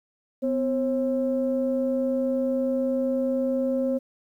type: tone pair together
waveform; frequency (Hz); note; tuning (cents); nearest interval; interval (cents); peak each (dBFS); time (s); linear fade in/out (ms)
sine; 253.7 / 537.6; B3 / C5; +47 / +47; octave + minor second; 1300; -24; 0.42-3.99; 20
effects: tanh soft clip ceiling -15 dBFS + 10-bit